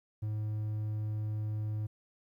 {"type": "tone", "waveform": "triangle", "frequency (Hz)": 107, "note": "A2", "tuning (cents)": -48, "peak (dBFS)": -30, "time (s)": [0.22, 1.87], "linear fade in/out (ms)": 10, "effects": ["12-bit"]}